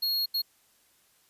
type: tone bursts at uneven times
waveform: square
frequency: 4300 Hz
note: C8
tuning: 47 cents sharp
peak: -26 dBFS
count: 2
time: 0.02-0.26 / 0.34-0.42 s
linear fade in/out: 10 ms
effects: white hiss -65 dBFS RMS until 1.29 s + resampled to 32000 Hz